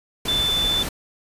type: tone in noise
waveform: sine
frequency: 3520 Hz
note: A7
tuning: in tune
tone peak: -19 dBFS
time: 0.28-0.83 s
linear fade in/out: 5 ms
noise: pink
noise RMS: -28 dBFS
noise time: 0.25-0.89 s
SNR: +6 dB
effects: resampled to 32000 Hz